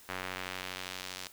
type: tone with band-pass filter sweep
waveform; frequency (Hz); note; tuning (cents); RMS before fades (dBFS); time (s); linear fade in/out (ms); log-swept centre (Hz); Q
square; 46.25; F#1; 0; -41; 0.09-1.27; 0; 1800 to 5000; 0.93
effects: white hiss -56 dBFS RMS until 1.32 s